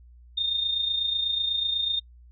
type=tone with amplitude modulation; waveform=sine; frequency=3652 Hz; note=A#7; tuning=36 cents flat; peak=-21 dBFS; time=0.37-2 s; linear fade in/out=10 ms; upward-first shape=sine; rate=28.1 Hz; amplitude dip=55%; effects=noise-tail reverb RT60 0.1 s tail -23 dB re dry + added 60 Hz sine -48 dBFS peak until 2.31 s